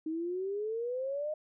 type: exponential sweep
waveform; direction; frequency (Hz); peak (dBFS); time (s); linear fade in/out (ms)
sine; up; 311.1 to 622.3; -32; 0.06-1.34; 5
effects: none